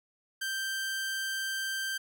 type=tone; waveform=sawtooth; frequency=1568 Hz; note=G6; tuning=in tune; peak=-28 dBFS; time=0.41-1.98 s; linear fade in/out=10 ms; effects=none